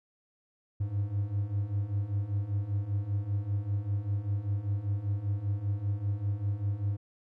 triangle beating tone pair, 98 / 103.1 Hz, G2 / G#2, 0 / -12 cents, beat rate 5.1 Hz, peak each -32 / -28 dBFS, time 0.8-6.97 s, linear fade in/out 10 ms, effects none

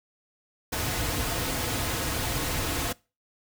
pink noise with comb filter, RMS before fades -29 dBFS, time 0.72-2.93 s, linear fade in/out 10 ms, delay 5.1 ms, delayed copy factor -0.5, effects noise-tail reverb RT60 0.3 s tail -23 dB re dry

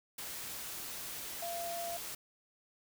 sine tone in noise, 685 Hz, F5, 34 cents flat, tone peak -38 dBFS, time 1.42-1.97 s, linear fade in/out 5 ms, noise white, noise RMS -43 dBFS, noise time 0.18-2.15 s, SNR +2 dB, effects none

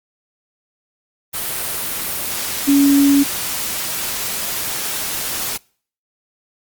sine tone in noise, 281.2 Hz, C#4, 25 cents sharp, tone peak -9 dBFS, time 2.67-3.24 s, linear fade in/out 20 ms, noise white, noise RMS -23 dBFS, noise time 1.33-5.58 s, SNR +11 dB, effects noise-tail reverb RT60 0.5 s tail -26 dB re dry + Opus 32 kbps

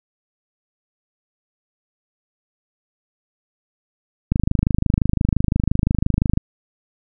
click train, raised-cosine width 5 ms, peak -4 dBFS, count 54, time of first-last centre 4.32-6.374 s, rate 25.8 Hz, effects none

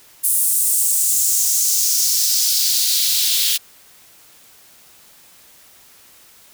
white noise with high-pass filter sweep, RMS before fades -17 dBFS, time 0.23-3.58 s, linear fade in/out 20 ms, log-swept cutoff 9900 to 3400 Hz, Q 2.4, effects white hiss -48 dBFS RMS until 6.53 s

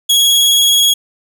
sawtooth tone with vibrato, 3322 Hz, G#7, in tune, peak -5 dBFS, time 0.09-0.94 s, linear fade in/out 10 ms, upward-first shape square, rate 19 Hz, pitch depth 11 cents each way, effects none

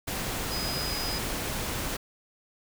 sine tone in noise, 4978 Hz, D#8, in tune, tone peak -33 dBFS, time 0.51-1.19 s, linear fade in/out 10 ms, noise pink, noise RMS -32 dBFS, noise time 0.07-1.97 s, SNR -4 dB, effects none

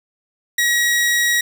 sawtooth tone, 1907 Hz, A#6, 39 cents sharp, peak -11 dBFS, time 0.58-1.41 s, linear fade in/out 5 ms, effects none

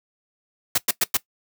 white noise bursts, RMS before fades -19 dBFS, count 4, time 0.75-1.17 s, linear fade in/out 5 ms, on 30 ms, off 100 ms, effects noise-tail reverb RT60 0.1 s tail -19 dB re dry + high-pass 100 Hz 12 dB/octave

